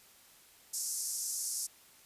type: band-pass noise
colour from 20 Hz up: pink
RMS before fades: -37 dBFS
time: 0.73-1.67 s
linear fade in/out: 10 ms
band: 5400 to 12000 Hz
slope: 48 dB/octave
effects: white hiss -60 dBFS RMS until 2.05 s + resampled to 32000 Hz